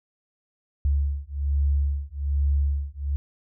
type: beating tone pair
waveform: sine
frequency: 70.2 / 71.4 Hz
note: C#2 / D2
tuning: +22 / -48 cents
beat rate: 1.2 Hz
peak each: -24 dBFS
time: 0.85-3.16 s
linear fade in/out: 0 ms
effects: none